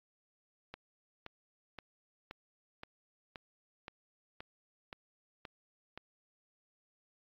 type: click train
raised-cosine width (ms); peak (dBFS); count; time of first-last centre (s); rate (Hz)
0.3; -28; 11; 0.74-5.976; 1.91
effects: low-pass 5000 Hz 12 dB/octave + AAC 32 kbps